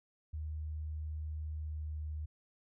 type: tone with pitch glide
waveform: sine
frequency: 77.1 to 76.52 Hz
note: D#2 to D#2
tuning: -15 to -28 cents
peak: -37 dBFS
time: 0.33-2.26 s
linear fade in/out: 10 ms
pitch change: -13 cents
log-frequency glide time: 1.53-1.99 s
effects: none